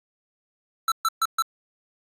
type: tone bursts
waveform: square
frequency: 1329 Hz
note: E6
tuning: 14 cents sharp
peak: -20 dBFS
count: 4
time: 0.88-1.422 s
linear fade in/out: 2 ms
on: 38 ms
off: 130 ms
effects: AAC 48 kbps